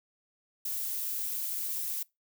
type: noise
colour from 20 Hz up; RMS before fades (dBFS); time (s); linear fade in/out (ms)
violet; -34; 0.65-2.03; 5
effects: noise-tail reverb RT60 0.2 s tail -23 dB re dry